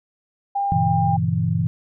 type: tone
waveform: sine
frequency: 800 Hz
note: G5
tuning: 35 cents sharp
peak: -19 dBFS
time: 0.55-1.17 s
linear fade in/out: 10 ms
type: chord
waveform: sine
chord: G diminished seventh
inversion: none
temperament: equal with one note detuned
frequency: 98 / 119.26 / 138.59 / 164.81 Hz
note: G2 / Bb2 / Db3 / Fb3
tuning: 0 / +40 / 0 / 0 cents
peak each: -24 / -24 / -27 / -21 dBFS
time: 0.72-1.67 s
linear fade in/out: 0 ms
effects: none